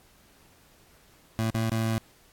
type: tone with dropouts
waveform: 25% pulse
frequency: 112.3 Hz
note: A2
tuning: 36 cents sharp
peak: -21 dBFS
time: 1.39-1.98 s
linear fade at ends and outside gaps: 0 ms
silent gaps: 1.504-1.545 / 1.695-1.718 s
effects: pink hiss -59 dBFS RMS until 2.32 s + AAC 64 kbps